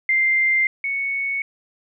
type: tone pair in turn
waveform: sine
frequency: 2093 / 2217 Hz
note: C7 / C#7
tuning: 0 / 0 cents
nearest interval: minor second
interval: 100 cents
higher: second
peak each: -15 / -21 dBFS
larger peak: first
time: 0.09-0.67 / 0.84-1.42 s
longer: neither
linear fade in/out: 2 ms
effects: none